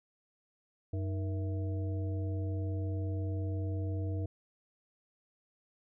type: harmonic tone with a mistuned harmonic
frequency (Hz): 94.3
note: F#2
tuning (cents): +33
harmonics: 1 / 3 / 5 / 7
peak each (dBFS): -32 / -42 / -46 / -49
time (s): 0.93-4.26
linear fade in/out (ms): 5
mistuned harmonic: 3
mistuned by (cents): +150
effects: none